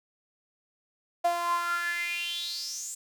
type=tone with high-pass filter sweep; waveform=sawtooth; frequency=345 Hz; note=F4; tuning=21 cents flat; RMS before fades=-31 dBFS; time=1.24-2.95 s; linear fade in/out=10 ms; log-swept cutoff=690 to 7800 Hz; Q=8.2; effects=none